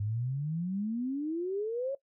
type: exponential sweep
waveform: sine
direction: up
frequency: 100 to 561 Hz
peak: -30 dBFS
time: 0-1.95 s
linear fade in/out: 5 ms
effects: noise-tail reverb RT60 0.1 s tail -18 dB re dry